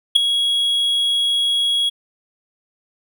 triangle tone with ADSR envelope, 3322 Hz, G#7, in tune, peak -3 dBFS, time 0.15-1.9 s, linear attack 13 ms, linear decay 4 ms, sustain -11 dB, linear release 17 ms, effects none

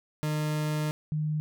40% pulse / sine tone pair in turn, 152.2 / 152.99 Hz, D#3 / D#3, -38 / -29 cents, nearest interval unison, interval 9 cents, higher second, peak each -26 dBFS, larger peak neither, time 0.23-0.91 / 1.12-1.4 s, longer first, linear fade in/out 0 ms, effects none

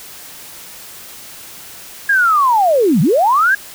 sine linear two-way sweep, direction down then up, 1661.2 to 138.8 to 1661.2 Hz, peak -9 dBFS, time 2.09-3.55 s, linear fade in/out 5 ms, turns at 3.01 s, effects white hiss -35 dBFS RMS until 3.74 s

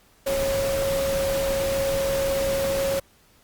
sine tone in noise, 547 Hz, C#5, 23 cents flat, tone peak -22 dBFS, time 0.26-3 s, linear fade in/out 10 ms, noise pink, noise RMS -30 dBFS, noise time 0.26-3 s, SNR +5 dB, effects pink hiss -58 dBFS RMS until 3.43 s + Opus 48 kbps

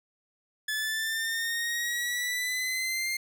sawtooth exponential sweep, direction up, 1722 to 2115 Hz, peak -25 dBFS, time 0.68-3.17 s, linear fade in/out 5 ms, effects none

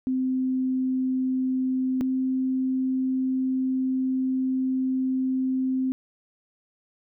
sine tone pair in turn, 258.9 / 260.4 Hz, C4 / C4, -18 / -8 cents, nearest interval unison, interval 10 cents, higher second, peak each -22 dBFS, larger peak neither, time 0.07-2.01 / 2.01-5.92 s, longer second, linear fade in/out 0 ms, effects none

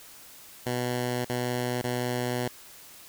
10% pulse tone with dropouts, 123.47 Hz, B2, in tune, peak -19 dBFS, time 0.66-2.48 s, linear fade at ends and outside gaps 5 ms, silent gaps 1.247-1.296 / 1.818-1.84 s, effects white hiss -49 dBFS RMS until 3.08 s

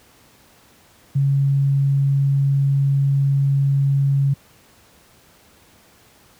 sine tone, 138.59 Hz, C#3, in tune, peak -14 dBFS, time 1.15-4.34 s, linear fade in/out 10 ms, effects pink hiss -52 dBFS RMS until 6.39 s + high-pass 60 Hz 12 dB/octave

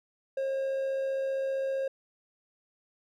triangle tone with amplitude modulation, 538 Hz, C5, 48 cents sharp, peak -25 dBFS, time 0.37-1.88 s, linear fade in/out 5 ms, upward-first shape sine, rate 75.3 Hz, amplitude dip 25%, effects none

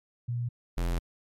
sine / square tone pair in turn, 120 / 43.07 Hz, B2 / F1, -49 / -23 cents, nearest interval octave + tritone, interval 1774 cents, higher first, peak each -28 / -27 dBFS, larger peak second, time 0.28-0.49 / 0.77-0.99 s, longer second, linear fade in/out 10 ms, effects MP3 64 kbps

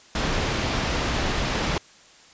pink low-pass noise, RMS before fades -25 dBFS, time 0.15-1.78 s, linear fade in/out 2 ms, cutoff 5100 Hz, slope 12 dB/octave, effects white hiss -51 dBFS RMS until 2.33 s + resampled to 16000 Hz

